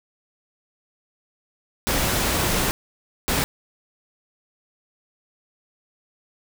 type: noise bursts at uneven times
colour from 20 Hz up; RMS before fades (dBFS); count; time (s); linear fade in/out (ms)
pink; -22; 2; 1.87-2.71 / 3.28-3.44; 0
effects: none